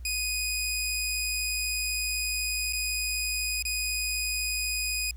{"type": "tone with dropouts", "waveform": "15% pulse", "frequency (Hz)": 2489, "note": "D#7", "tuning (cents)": 0, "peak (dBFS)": -21, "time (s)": [0.05, 5.11], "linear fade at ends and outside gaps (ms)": 2, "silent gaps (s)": [[2.726, 2.732], [3.625, 3.651]], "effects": ["added 60 Hz sine -38 dBFS peak until 5.16 s", "pink hiss -64 dBFS RMS until 5.16 s"]}